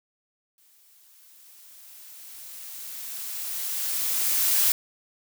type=noise with exponential growth; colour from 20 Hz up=blue; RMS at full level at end=-20 dBFS; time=0.58-4.72 s; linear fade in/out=1 ms; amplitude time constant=900 ms; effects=none